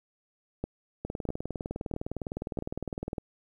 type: two click trains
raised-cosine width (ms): 2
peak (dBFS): -20 / -18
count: 43 / 4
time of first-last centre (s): 1.05-3.182 / 0.64-2.588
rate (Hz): 19.7 / 1.54
effects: 10-bit